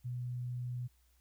sine tone, 123.47 Hz, B2, in tune, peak -36 dBFS, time 0.04-0.88 s, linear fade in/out 20 ms, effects added 61 Hz sine -67 dBFS peak until 1.2 s + white hiss -74 dBFS RMS until 1.2 s

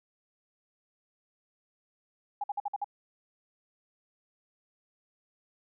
sine tone bursts, 816 Hz, G#5, 31 cents flat, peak -29 dBFS, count 6, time 2.41-2.844 s, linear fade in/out 5 ms, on 29 ms, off 52 ms, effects none

